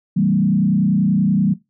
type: tone with frequency modulation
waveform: sine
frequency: 196 Hz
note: G3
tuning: in tune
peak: -13 dBFS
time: 0.16-1.54 s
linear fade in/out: 10 ms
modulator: 30.4 Hz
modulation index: 1.3
effects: noise-tail reverb RT60 0.2 s tail -18 dB re dry